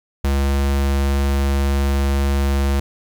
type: tone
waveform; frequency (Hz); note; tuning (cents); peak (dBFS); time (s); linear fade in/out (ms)
square; 69.3; C#2; 0; -16; 0.24-2.8; 5
effects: 9-bit